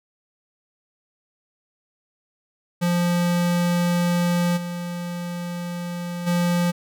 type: tone with level steps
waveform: square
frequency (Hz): 174.61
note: F3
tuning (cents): 0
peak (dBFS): -19 / -28 / -19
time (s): 2.81-6.72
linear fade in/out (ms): 20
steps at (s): 4.56 / 6.26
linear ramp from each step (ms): 20
effects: none